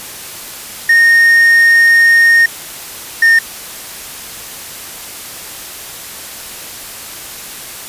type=tone pair in turn; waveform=triangle; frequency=1846 / 1826.9 Hz; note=A#6 / A#6; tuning=-17 / -35 cents; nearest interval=unison; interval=18 cents; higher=first; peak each=-3 dBFS; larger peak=neither; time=0.89-2.46 / 3.22-3.39 s; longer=first; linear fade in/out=5 ms; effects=white hiss -28 dBFS RMS until 7.88 s + resampled to 32000 Hz